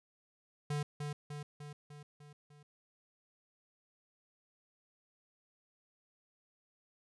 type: tone with echo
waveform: square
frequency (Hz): 146.83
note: D3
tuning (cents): 0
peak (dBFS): -34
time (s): 0.7-0.83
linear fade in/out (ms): 5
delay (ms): 300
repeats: 6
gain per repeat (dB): -4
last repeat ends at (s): 2.63
effects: resampled to 24000 Hz